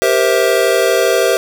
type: chord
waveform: square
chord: C dominant seventh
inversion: second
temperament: just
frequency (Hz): 392.4 / 470.9 / 523.3 / 654.1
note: G4 / Bb4 / C5 / E5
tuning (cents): +2 / +18 / 0 / -14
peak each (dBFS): -17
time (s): 0.02-1.37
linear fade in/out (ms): 0
effects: none